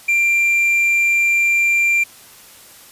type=tone; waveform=triangle; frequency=2372 Hz; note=D7; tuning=17 cents sharp; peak=-11 dBFS; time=0.08-2.04 s; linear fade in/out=10 ms; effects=white hiss -43 dBFS RMS until 2.91 s + resampled to 32000 Hz